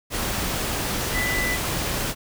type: tone in noise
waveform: sine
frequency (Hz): 1992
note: B6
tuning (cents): +14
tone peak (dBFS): -24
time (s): 1.12-1.59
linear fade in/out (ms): 50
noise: pink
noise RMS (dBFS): -26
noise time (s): 0.1-2.15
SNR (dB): -1
effects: none